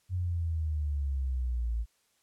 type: exponential sweep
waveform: sine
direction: down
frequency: 92.5 to 55 Hz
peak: -28 dBFS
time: 0.09-1.86 s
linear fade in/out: 50 ms
effects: white hiss -71 dBFS RMS until 2.22 s + low-pass 11000 Hz 12 dB/octave